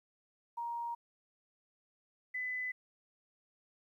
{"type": "tone pair in turn", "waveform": "sine", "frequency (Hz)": [940, 2006], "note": ["A#5", "B6"], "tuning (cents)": [14, 26], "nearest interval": "octave + minor second", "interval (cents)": 1312, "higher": "second", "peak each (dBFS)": [-36, -35], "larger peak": "second", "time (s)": [[0.57, 0.95], [2.34, 2.72]], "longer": "neither", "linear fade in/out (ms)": 10, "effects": ["12-bit"]}